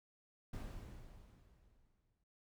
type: noise with exponential decay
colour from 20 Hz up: brown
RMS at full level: -43 dBFS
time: 0.53-2.24 s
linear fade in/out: 5 ms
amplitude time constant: 370 ms
effects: noise-tail reverb RT60 0.1 s tail -20 dB re dry